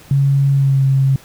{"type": "tone with pitch glide", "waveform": "sine", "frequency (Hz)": [138.59, 135.03], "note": ["C#3", "C#3"], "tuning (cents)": [0, -45], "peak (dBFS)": -10, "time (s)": [0.11, 1.16], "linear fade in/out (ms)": 2, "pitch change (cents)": -45, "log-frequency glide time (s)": [0.52, 0.82], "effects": ["pink hiss -43 dBFS RMS until 1.24 s"]}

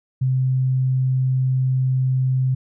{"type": "tone", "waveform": "sine", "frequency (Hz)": 130, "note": "C3", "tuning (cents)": -11, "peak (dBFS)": -16, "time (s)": [0.21, 2.55], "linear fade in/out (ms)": 10, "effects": []}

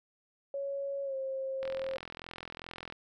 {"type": "tone with pitch glide", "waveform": "sine", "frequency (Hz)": [556, 533.4], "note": ["C#5", "C5"], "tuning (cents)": [5, 33], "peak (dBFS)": -33, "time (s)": [0.54, 1.97], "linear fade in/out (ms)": 2, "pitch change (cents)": -72, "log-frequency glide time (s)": [1.04, 1.15]}
{"type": "click train", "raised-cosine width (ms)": 0.3, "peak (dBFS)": -26, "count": 56, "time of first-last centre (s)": [1.63, 2.924], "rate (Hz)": 42.5}
{"effects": []}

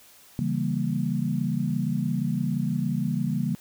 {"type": "chord", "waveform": "sine", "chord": "C# diminished seventh", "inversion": "none", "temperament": "equal", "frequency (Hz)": [138.59, 164.81, 196, 233.1], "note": ["C#3", "E3", "G3", "Bb3"], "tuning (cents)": [0, 0, 0, 0], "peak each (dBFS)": -29, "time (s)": [0.39, 3.55], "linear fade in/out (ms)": 0, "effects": ["white hiss -53 dBFS RMS until 3.6 s"]}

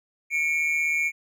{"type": "tone pair together", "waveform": "triangle", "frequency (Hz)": [2211, 2367], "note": ["C#7", "D7"], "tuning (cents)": [-5, 13], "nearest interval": "minor second", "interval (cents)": 118, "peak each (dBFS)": -23, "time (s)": [0.3, 1.12], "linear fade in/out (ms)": 50, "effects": []}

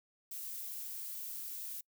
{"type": "noise", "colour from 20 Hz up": "violet", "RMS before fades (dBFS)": -43, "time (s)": [0.31, 1.81], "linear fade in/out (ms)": 5, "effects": ["noise-tail reverb RT60 0.1 s tail -26 dB re dry"]}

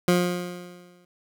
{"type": "tone with exponential decay", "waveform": "20% pulse", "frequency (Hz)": 177.5, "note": "F3", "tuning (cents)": 28, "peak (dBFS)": -11, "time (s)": [0.08, 1.05], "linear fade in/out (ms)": 2, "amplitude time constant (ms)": 210, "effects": []}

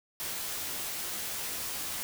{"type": "noise with comb filter", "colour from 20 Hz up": "white", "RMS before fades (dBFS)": -36, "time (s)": [0.2, 2.03], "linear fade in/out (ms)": 0, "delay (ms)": 17, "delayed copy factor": -0.6, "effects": []}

